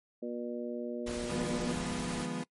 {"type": "harmonic tone", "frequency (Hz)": 120, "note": "B2", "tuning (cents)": -49, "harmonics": [2, 3, 4, 5], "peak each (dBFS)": [-38, -40, -41, -42], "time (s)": [0.22, 1.73], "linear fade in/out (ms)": 10}
{"type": "noise", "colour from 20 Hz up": "pink", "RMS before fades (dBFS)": -41, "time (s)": [1.06, 2.26], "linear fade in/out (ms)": 10}
{"type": "chord", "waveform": "35% pulse", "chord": "F half-diminished seventh", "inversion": "third", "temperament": "equal with one note detuned", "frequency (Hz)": [152.19, 174.61, 207.7, 246.9], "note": ["Eb3", "F3", "Ab3", "Cb4"], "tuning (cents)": [-38, 0, 0, 0], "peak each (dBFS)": [-42, -37, -40, -36], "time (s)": [1.29, 2.44], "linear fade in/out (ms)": 10}
{"effects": ["noise-tail reverb RT60 0.1 s tail -23 dB re dry", "MP3 48 kbps"]}